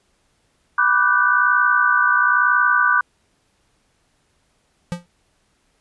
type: chord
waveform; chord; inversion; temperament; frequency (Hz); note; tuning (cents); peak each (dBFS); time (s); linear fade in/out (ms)
sine; G major seventh; first; equal with one note detuned; 987.8 / 1174.7 / 1480 / 1541; B5 / D6 / F#6 / G6; 0 / 0 / 0 / -30; -23 / -18 / -17 / -19; 0.78-3.01; 5
type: tone with exponential decay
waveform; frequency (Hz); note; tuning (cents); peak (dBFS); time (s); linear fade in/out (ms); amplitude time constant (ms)
square; 174.61; F3; 0; -19; 4.92-5.06; 0; 29
effects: pink hiss -64 dBFS RMS until 5.8 s + resampled to 24000 Hz